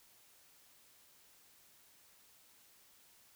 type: silence
effects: white hiss -65 dBFS RMS until 3.35 s